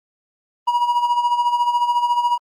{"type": "tone with tremolo", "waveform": "triangle", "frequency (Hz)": 962, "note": "B5", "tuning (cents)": -46, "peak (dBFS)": -11, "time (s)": [0.67, 2.38], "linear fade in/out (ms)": 10, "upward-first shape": "sine", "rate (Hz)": 14, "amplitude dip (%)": 65, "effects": ["Opus 32 kbps"]}